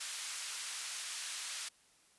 white band-pass noise, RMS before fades -42 dBFS, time 0-1.69 s, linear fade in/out 10 ms, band 1400 to 10000 Hz, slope 12 dB/octave, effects white hiss -67 dBFS RMS until 2.18 s + resampled to 24000 Hz

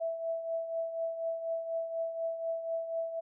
sine tone with tremolo, 659.3 Hz, E5, in tune, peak -29 dBFS, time 0-3.21 s, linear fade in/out 20 ms, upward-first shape triangle, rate 4.1 Hz, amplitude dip 65%, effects none

